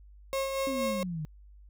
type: tone with tremolo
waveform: 35% pulse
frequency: 540 Hz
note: C#5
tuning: 45 cents flat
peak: -26 dBFS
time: 0.33-1.03 s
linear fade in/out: 0 ms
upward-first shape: sine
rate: 4.3 Hz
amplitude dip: 40%
type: exponential sweep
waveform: sine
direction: down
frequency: 278.8 to 148.9 Hz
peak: -32 dBFS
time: 0.67-1.25 s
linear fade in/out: 0 ms
effects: added 50 Hz sine -50 dBFS peak until 1.69 s